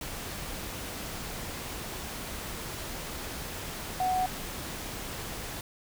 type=tone in noise; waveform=sine; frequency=741 Hz; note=F#5; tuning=2 cents sharp; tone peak=-25 dBFS; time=4-4.26 s; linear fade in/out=2 ms; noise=pink; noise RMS=-38 dBFS; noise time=0.01-5.61 s; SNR=+10 dB; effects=none